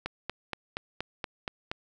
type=click train; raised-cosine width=0.3 ms; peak=-16 dBFS; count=8; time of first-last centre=0.06-1.715 s; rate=4.23 Hz; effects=none